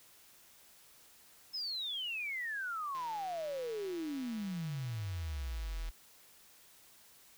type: exponential sweep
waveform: sine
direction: down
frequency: 5274 to 38.56 Hz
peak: -36 dBFS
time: 1.53-5.91 s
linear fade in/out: 20 ms
type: click train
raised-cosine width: 0.2 ms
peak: -35 dBFS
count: 480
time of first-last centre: 2.95-5.889 s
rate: 163 Hz
effects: white hiss -61 dBFS RMS until 7.37 s